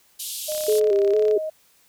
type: band-pass noise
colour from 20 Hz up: white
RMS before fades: -32 dBFS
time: 0.19-0.8 s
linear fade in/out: 10 ms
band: 2900 to 14000 Hz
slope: 48 dB/octave
type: tone with pitch glide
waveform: sine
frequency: 613 to 625.9 Hz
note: D#5 to D#5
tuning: -26 to +10 cents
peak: -25 dBFS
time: 0.48-1.5 s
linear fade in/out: 10 ms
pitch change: +36 cents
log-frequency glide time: 0.63-1.24 s
type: click train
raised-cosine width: 0.2 ms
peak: -22 dBFS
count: 28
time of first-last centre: 0.52-1.312 s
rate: 34.1 Hz
type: tone with vibrato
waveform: sine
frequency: 413.3 Hz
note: G#4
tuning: 8 cents flat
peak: -16 dBFS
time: 0.68-1.38 s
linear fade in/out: 5 ms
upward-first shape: square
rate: 2.2 Hz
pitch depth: 60 cents each way
effects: white hiss -59 dBFS RMS until 1.88 s